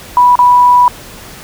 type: tone with dropouts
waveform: sine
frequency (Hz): 983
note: B5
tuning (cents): -8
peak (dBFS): -3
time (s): 0.17-0.88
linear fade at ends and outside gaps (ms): 1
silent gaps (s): 0.355-0.39
effects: pink hiss -32 dBFS RMS until 1.43 s